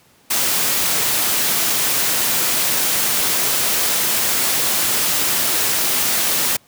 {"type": "noise", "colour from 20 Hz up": "white", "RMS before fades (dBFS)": -18, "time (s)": [0.3, 6.57], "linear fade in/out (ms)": 10, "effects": ["pink hiss -53 dBFS RMS until 6.67 s", "high-pass 100 Hz 12 dB/octave"]}